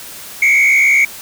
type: tone with frequency modulation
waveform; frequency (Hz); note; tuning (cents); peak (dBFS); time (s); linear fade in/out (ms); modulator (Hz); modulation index
sine; 2217; C#7; 0; -5; 0.42-1.05; 5; 67.4; 1.4
effects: tanh soft clip ceiling -7 dBFS + white hiss -32 dBFS RMS until 1.21 s